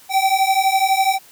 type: beating tone pair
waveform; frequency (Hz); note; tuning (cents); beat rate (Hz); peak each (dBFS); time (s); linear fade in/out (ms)
square; 766 / 778; G5 / G5; -40 / -13; 12; -18; 0.09-1.19; 50
effects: white hiss -47 dBFS RMS until 1.31 s